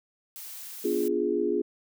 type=noise; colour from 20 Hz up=blue; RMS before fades=-41 dBFS; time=0.36-1.08 s; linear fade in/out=0 ms
type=chord; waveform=sine; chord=B diminished seventh; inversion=none; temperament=equal; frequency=246.9 / 293.7 / 349.2 / 415.3 Hz; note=B3 / D4 / F4 / Ab4; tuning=0 / 0 / 0 / 0 cents; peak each=-33 / -32 / -28 / -27 dBFS; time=0.84-1.62 s; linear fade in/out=10 ms
effects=none